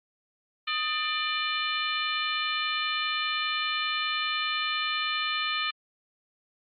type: harmonic tone with a mistuned harmonic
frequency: 595 Hz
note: D5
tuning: 22 cents sharp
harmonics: 2 / 3 / 4 / 5 / 6 / 7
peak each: -32 / -35 / -32 / -33 / -35 / -37 dBFS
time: 0.67-5.71 s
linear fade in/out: 10 ms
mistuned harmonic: 2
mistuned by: +78 cents
effects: Opus 32 kbps